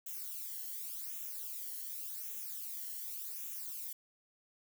violet noise with flanger, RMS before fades -43 dBFS, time 0.06-3.93 s, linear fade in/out 5 ms, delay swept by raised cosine 0.21 to 0.83 ms, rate 0.88 Hz, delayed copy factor -0.7, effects none

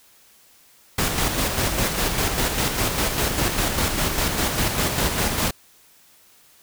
pink noise with tremolo, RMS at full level -21 dBFS, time 0.98-5.51 s, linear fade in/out 5 ms, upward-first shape square, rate 5 Hz, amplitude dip 40%, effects white hiss -54 dBFS RMS until 6.62 s

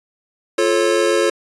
square chord, F augmented, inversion none, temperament just, 349.2 / 436.5 / 545.7 Hz, F4 / A4 / C#5, 0 / -14 / -27 cents, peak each -19 dBFS, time 0.58-1.3 s, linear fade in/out 5 ms, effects resampled to 24000 Hz

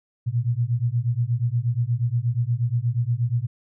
sine beating tone pair, 115.4 / 123.8 Hz, A#2 / B2, -17 / +5 cents, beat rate 8.4 Hz, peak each -23 dBFS, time 0.26-3.47 s, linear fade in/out 20 ms, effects none

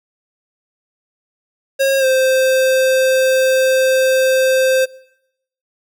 square tone with pitch glide, 542 to 522.6 Hz, C#5 to C5, -39 to -2 cents, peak -12 dBFS, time 1.79-4.86 s, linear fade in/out 20 ms, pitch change -63 cents, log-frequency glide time 1.99-2.05 s, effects noise-tail reverb RT60 0.8 s tail -22 dB re dry

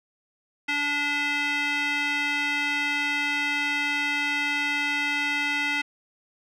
square tone with band-pass filter, 289.4 Hz, D4, 25 cents flat, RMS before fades -26 dBFS, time 0.68-5.82 s, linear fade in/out 10 ms, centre 2300 Hz, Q 3.1, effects none

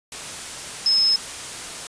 sine tone in noise, 5180 Hz, E8, 31 cents flat, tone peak -15 dBFS, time 0.86-1.16 s, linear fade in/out 2 ms, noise white, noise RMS -33 dBFS, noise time 0.12-1.87 s, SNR +15 dB, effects resampled to 22050 Hz

